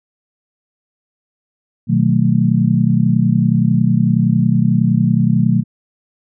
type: chord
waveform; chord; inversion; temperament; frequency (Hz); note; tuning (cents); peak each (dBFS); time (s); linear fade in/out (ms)
sine; B dominant seventh; none; just; 123.47 / 154.34 / 185.21 / 222.2; B2 / D#3 / F#3 / A3; 0 / -14 / +2 / +17; -16; 1.87-5.64; 50
effects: none